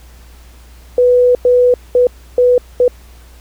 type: tone bursts at uneven times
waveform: sine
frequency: 493.9 Hz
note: B4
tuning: in tune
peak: -6 dBFS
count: 5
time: 0.98-1.35 / 1.45-1.74 / 1.95-2.07 / 2.38-2.58 / 2.8-2.88 s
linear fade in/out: 2 ms
effects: added 60 Hz sine -37 dBFS peak until 3.4 s + pink hiss -46 dBFS RMS until 3.4 s